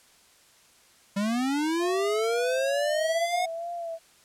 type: linear sweep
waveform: square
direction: up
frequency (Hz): 194.4 to 731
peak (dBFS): -25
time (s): 1.16-3.46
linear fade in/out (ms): 10
type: tone with vibrato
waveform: sine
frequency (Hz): 676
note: E5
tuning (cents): +43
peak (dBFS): -31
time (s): 1.79-3.99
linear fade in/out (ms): 50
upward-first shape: sine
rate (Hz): 2.2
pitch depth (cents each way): 45
effects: white hiss -58 dBFS RMS until 4.24 s + low-pass 10000 Hz 12 dB/octave